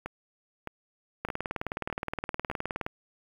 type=two click trains; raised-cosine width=0.5 ms; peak=-16 / -20 dBFS; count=32 / 5; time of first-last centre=1.25-2.865 / 0.06-2.514 s; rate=19.2 / 1.63 Hz; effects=8-bit